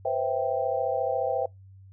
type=chord; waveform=sine; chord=C major seventh; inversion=third; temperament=equal with one note detuned; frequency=493.9 / 528.1 / 659.3 / 784 Hz; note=B4 / C5 / E5 / G5; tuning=0 / +16 / 0 / 0 cents; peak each=-31 / -29 / -29 / -30 dBFS; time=0.05-1.46 s; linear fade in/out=5 ms; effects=noise-tail reverb RT60 0.2 s tail -26 dB re dry + added 96 Hz sine -47 dBFS peak until 1.92 s